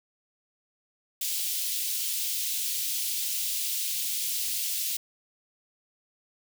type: high-pass noise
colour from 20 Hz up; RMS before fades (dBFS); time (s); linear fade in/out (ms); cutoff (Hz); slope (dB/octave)
white; -30; 1.21-4.97; 5; 2800; 24
effects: none